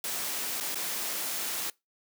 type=noise with dropouts; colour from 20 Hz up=white; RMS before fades=-33 dBFS; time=0.04-1.7 s; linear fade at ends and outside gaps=2 ms; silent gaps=0.602-0.607 / 0.746-0.755 s; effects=noise-tail reverb RT60 0.2 s tail -23 dB re dry + high-pass 200 Hz 12 dB/octave